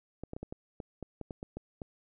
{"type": "clicks", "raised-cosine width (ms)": 2, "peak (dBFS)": -26, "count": 12, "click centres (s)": [0.236, 0.334, 0.365, 0.43, 0.525, 0.802, 1.027, 1.213, 1.308, 1.429, 1.57, 1.818], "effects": []}